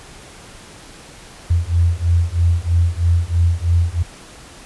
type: beating tone pair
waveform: sine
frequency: 84 / 87.1 Hz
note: E2 / F2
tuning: +33 / -4 cents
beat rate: 3.1 Hz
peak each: -16 dBFS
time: 1.5-4.03 s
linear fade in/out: 10 ms
effects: pink hiss -40 dBFS RMS until 4.65 s + resampled to 24000 Hz